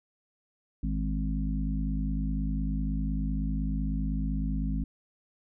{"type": "harmonic tone with a mistuned harmonic", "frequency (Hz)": 52.9, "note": "G#1", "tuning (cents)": 33, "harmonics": [1, 3, 4, 5], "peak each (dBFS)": [-29, -34, -35, -36], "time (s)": [0.83, 4.84], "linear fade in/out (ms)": 5, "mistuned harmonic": 4, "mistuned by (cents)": -25, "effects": []}